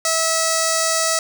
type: tone with notch filter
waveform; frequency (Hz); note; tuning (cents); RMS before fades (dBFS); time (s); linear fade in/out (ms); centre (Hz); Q
5% pulse; 649; E5; -27; -19; 0.05-1.19; 2; 3000; 1
effects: none